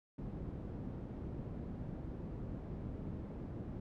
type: low-pass noise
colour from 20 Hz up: white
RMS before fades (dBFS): -44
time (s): 0.18-3.8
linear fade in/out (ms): 5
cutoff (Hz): 220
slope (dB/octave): 12
effects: none